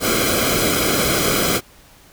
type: noise with comb filter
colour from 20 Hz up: pink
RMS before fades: -18 dBFS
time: 0-1.61 s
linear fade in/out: 50 ms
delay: 1.1 ms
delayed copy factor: -0.75
effects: pink hiss -48 dBFS RMS until 2.12 s